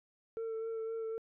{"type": "tone with vibrato", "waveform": "sine", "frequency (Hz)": 449.3, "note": "A4", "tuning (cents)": 36, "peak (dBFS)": -33, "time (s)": [0.37, 1.18], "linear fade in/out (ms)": 0, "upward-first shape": "sine", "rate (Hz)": 3.9, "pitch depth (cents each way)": 18, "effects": ["tanh soft clip ceiling -35 dBFS"]}